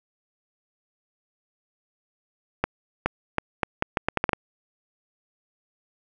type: accelerating click train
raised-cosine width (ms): 0.5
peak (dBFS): -6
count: 11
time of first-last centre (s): 2.64-4.332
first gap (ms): 420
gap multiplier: 0.77
effects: none